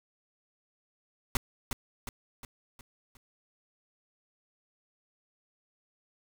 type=noise with echo; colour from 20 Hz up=pink; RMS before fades=-26 dBFS; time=1.35-1.37 s; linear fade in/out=2 ms; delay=360 ms; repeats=5; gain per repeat=-6 dB; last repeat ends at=3.17 s; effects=none